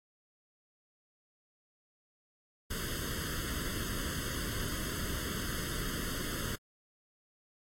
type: noise with comb filter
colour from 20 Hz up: pink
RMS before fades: -37 dBFS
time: 2.7-6.56 s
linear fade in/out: 10 ms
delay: 0.62 ms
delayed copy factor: +0.95
effects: AAC 48 kbps